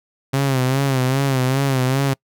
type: tone with vibrato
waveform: sawtooth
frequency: 133.1 Hz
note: C3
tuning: 30 cents sharp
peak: -12 dBFS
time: 0.33-2.14 s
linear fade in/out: 10 ms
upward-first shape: sine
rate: 2.5 Hz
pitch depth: 76 cents each way
effects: noise-tail reverb RT60 0.1 s tail -26 dB re dry